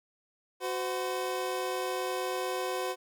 25% pulse tone pair together, 370 / 510.8 Hz, F#4 / C5, 0 / -42 cents, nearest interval tritone, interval 558 cents, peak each -30 / -30 dBFS, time 0.6-2.96 s, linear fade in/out 50 ms, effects none

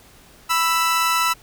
sawtooth tone pair together, 987.8 / 1323.7 Hz, B5 / E6, 0 / +7 cents, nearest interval perfect fourth, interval 507 cents, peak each -18 / -15 dBFS, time 0.49-1.34 s, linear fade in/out 20 ms, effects pink hiss -49 dBFS RMS until 1.42 s

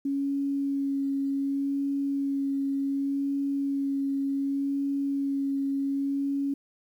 sine tone with vibrato, 277.2 Hz, C#4, in tune, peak -25 dBFS, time 0.05-6.54 s, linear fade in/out 5 ms, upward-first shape sine, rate 0.67 Hz, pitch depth 11 cents each way, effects 10-bit

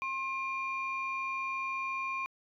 sine tone pair together, 1065.7 / 2400 Hz, C6 / D7, +31 / +37 cents, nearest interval octave + major second, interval 1406 cents, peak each -34 / -35 dBFS, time 0.02-2.26 s, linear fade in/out 0 ms, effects tanh soft clip ceiling -26 dBFS

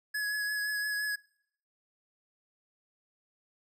square tone with vibrato, 1686 Hz, G#6, 26 cents sharp, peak -31 dBFS, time 0.14-1.16 s, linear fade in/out 10 ms, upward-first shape sine, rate 5.8 Hz, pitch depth 19 cents each way, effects noise-tail reverb RT60 0.7 s tail -25 dB re dry

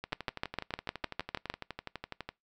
two click trains, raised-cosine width 0.3 ms, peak -22 / -15 dBFS, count 28 / 10, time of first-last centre 0.04-2.29 / 0.13-1.5 s, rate 12 / 6.57 Hz, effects noise-tail reverb RT60 0.2 s tail -23 dB re dry

